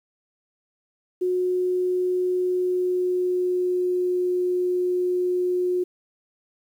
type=tone with pitch glide; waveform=sine; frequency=364.1 to 360.8 Hz; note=F#4 to F#4; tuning=-28 to -44 cents; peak=-20 dBFS; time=1.21-5.84 s; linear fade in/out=10 ms; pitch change=-16 cents; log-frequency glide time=2.38-4.28 s; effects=9-bit